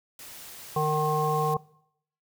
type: noise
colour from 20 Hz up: white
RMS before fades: -44 dBFS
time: 0.19-1.54 s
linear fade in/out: 2 ms
type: harmonic tone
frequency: 153.3 Hz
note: D#3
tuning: 25 cents flat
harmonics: 1 / 3 / 5 / 7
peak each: -28 / -28 / -28 / -28 dBFS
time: 0.76-1.57 s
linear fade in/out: 5 ms
effects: noise-tail reverb RT60 0.7 s tail -21 dB re dry